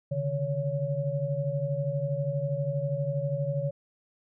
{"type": "tone cluster", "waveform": "sine", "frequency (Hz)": [137.2, 149.6, 561], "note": ["C#3", "D3", "C#5"], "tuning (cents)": [-17, 32, 21], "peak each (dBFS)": -31, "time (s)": [0.11, 3.71], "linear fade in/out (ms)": 10, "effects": []}